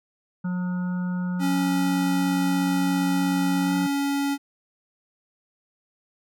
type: harmonic tone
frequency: 180.2 Hz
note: F#3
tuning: 45 cents flat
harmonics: 1 / 3 / 5 / 7 / 8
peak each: -24 / -46 / -43 / -46 / -42 dBFS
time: 0.44-3.87 s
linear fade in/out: 10 ms
type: tone with pitch glide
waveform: square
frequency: 277.2 to 280.6 Hz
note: C#4 to C#4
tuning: 0 to +21 cents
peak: -23 dBFS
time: 1.39-4.38 s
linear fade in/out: 50 ms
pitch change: +21 cents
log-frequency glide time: 3.63-3.74 s
effects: none